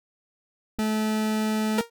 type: click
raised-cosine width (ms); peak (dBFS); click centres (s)
3; -23; 0.787
type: tone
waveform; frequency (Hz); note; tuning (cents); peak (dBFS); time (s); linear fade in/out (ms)
40% pulse; 216.5; A3; -28; -22; 0.79-1.81; 0
type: tone with exponential decay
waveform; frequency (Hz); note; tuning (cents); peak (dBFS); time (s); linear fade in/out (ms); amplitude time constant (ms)
sawtooth; 466.2; A#4; 0; -16; 1.78-1.9; 5; 25
effects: none